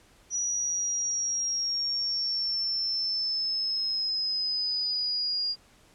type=linear sweep; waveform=sine; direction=down; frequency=5850 to 4817 Hz; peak=-26 dBFS; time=0.3-5.56 s; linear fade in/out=50 ms; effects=pink hiss -59 dBFS RMS until 5.94 s + low-pass 10000 Hz 12 dB/octave